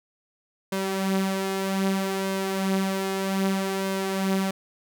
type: tone with flanger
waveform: sawtooth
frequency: 192.7 Hz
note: G3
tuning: 29 cents flat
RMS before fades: -26 dBFS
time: 0.72-4.51 s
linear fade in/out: 5 ms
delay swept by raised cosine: 1.9 to 7.6 ms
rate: 0.63 Hz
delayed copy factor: +0.5
effects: none